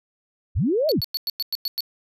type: linear two-way sweep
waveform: sine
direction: up then down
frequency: 44.97 to 653 to 44.97 Hz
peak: -18 dBFS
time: 0.55-1.01 s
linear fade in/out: 20 ms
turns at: 0.88 s
type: tone bursts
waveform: square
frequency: 4435 Hz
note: C#8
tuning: in tune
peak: -23 dBFS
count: 8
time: 0.89-1.806 s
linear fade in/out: 0 ms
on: 27 ms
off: 100 ms
effects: none